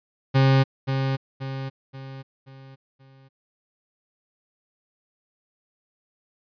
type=tone with echo; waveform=40% pulse; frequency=134.3 Hz; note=C3; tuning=46 cents sharp; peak=-14 dBFS; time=0.34-0.64 s; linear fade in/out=20 ms; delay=530 ms; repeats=5; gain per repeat=-7 dB; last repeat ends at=3.29 s; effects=resampled to 11025 Hz